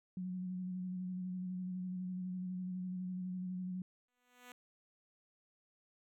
sine tone with vibrato, 183.1 Hz, F#3, 18 cents flat, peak -38 dBFS, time 0.17-3.82 s, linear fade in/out 2 ms, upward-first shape square, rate 12 Hz, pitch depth 19 cents each way
5% pulse tone with exponential growth, 247.1 Hz, B3, 1 cent sharp, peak -38 dBFS, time 4.08-4.52 s, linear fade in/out 2 ms, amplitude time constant 94 ms
effects none

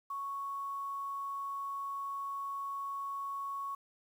sine tone with quantisation, 1108.7 Hz, C#6, in tune, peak -36 dBFS, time 0.1-3.75 s, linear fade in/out 5 ms, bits 10, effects none

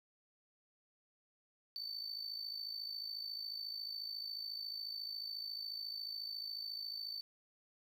triangle tone with amplitude modulation, 4537 Hz, C#8, 39 cents sharp, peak -37 dBFS, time 1.76-7.21 s, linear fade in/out 0 ms, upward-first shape sine, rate 54.1 Hz, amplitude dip 70%, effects none

